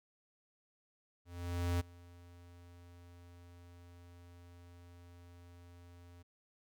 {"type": "tone with ADSR envelope", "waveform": "square", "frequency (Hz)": 87.31, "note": "F2", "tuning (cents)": 0, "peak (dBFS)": -31, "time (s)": [1.25, 6.23], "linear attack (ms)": 550, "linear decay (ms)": 17, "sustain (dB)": -24, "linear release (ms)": 14, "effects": []}